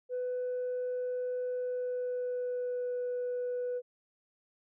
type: tone with pitch glide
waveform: sine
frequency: 499 to 493.6 Hz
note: B4 to B4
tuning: +18 to -1 cents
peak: -30 dBFS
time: 0.09-3.82 s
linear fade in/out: 50 ms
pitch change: -19 cents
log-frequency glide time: 1.55-2.94 s
effects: tanh soft clip ceiling -29 dBFS